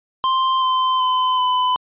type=tone with pitch steps; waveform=square; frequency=1046.5 / 1032.7 / 1019.1 / 1005.6 Hz; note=C6 / C6 / C6 / B5; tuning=0 / -23 / -46 / +31 cents; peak=-16 dBFS; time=0.24-1.76 s; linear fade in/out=0 ms; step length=380 ms; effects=resampled to 8000 Hz